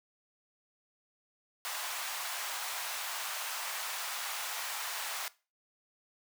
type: high-pass noise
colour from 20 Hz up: pink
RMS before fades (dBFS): -38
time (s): 1.65-5.28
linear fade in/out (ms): 0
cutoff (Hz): 790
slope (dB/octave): 24
effects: noise-tail reverb RT60 0.3 s tail -19 dB re dry